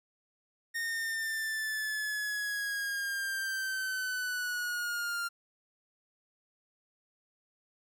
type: linear sweep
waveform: 45% pulse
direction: down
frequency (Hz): 1845 to 1390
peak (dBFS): -32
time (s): 0.74-5.29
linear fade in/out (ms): 20
effects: none